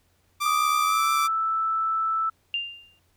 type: tone with vibrato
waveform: sawtooth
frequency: 1174.7 Hz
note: D6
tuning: in tune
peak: -20 dBFS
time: 0.4-1.28 s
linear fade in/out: 20 ms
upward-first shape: sine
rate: 5.9 Hz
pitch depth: 11 cents each way
type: tone with pitch glide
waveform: sine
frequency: 1244.5 to 1318.5 Hz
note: D#6 to E6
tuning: 0 to 0 cents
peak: -22 dBFS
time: 0.45-2.3 s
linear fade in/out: 10 ms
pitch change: +100 cents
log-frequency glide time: 0.82-1.04 s
type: tone with exponential decay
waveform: sine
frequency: 2794 Hz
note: F7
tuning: in tune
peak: -22 dBFS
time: 2.54-2.99 s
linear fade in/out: 1 ms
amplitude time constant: 96 ms
effects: added 88 Hz sine -67 dBFS peak until 3.16 s + pink hiss -67 dBFS RMS until 3.16 s